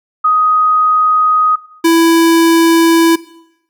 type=tone pair in turn; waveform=sine / square; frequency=1251 / 331.3 Hz; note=D#6 / E4; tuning=+9 / +9 cents; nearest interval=octave + major seventh; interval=2300 cents; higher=first; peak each=-7 dBFS; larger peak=neither; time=0.24-1.56 / 1.84-3.16 s; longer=neither; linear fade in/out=10 ms; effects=noise-tail reverb RT60 0.8 s tail -19 dB re dry